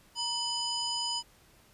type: harmonic tone with a mistuned harmonic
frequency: 997 Hz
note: B5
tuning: 16 cents sharp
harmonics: 1 / 3 / 5 / 7 / 9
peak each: -37 / -36 / -33 / -41 / -46 dBFS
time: 0.15-1.23 s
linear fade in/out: 50 ms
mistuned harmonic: 1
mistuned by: -100 cents
effects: pink hiss -61 dBFS RMS until 1.73 s + resampled to 32000 Hz